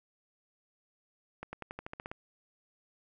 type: accelerating click train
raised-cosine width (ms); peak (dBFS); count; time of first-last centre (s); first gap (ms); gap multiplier
0.5; -25; 10; 1.43-2.115; 100; 0.93
effects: none